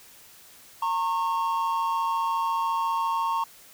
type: tone pair together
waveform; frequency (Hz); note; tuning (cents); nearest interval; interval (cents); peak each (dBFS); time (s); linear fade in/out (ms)
triangle; 915.7 / 1090; A#5 / C#6; -31 / -29; minor third; 302; -24 / -25; 0.82-3.44; 5
effects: white hiss -51 dBFS RMS until 3.73 s